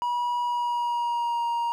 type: tone with pitch glide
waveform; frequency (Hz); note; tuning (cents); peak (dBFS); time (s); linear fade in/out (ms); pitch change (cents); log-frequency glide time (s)
triangle; 967 to 940.6; B5 to A#5; -37 to +15; -22; 0.02-1.72; 0; -48; 0.43-1.45
effects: none